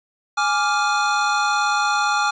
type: chord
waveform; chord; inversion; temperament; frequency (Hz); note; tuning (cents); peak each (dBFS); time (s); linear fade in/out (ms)
square; D diminished; second; equal; 830.6 / 1174.7 / 1396.9; Ab5 / D6 / F6; 0 / 0 / 0; -22 / -24 / -22; 0.37-2.31; 10
effects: resampled to 16000 Hz + 9-bit